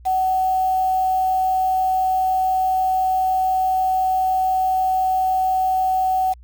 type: tone with quantisation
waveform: sine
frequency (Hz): 751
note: F#5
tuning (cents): +26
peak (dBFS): -16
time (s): 0.05-6.34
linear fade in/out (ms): 20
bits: 6
effects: added 60 Hz sine -41 dBFS peak until 6.43 s